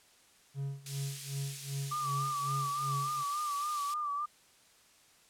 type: tone with tremolo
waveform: triangle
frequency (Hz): 138.59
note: C#3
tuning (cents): 0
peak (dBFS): -31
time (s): 0.54-3.24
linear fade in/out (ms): 50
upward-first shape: sine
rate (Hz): 2.6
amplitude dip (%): 90
type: high-pass noise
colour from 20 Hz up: white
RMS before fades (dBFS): -42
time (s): 0.86-3.94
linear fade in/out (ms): 2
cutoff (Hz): 2700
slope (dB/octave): 12
type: tone with vibrato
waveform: sine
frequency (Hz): 1177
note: D6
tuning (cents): +3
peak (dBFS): -32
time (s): 1.91-4.26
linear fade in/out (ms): 10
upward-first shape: sine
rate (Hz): 3.5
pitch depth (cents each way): 56
effects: white hiss -63 dBFS RMS until 5.29 s + low-pass 10000 Hz 12 dB/octave